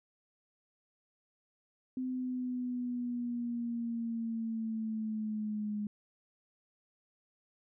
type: linear sweep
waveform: sine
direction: down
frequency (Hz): 257.1 to 207.7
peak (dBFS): -33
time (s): 1.97-5.87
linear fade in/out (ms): 2
effects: none